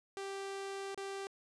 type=tone with dropouts; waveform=sawtooth; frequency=392 Hz; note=G4; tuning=in tune; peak=-36 dBFS; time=0.17-1.27 s; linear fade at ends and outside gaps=0 ms; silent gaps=0.945-0.976 s; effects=resampled to 22050 Hz + 12-bit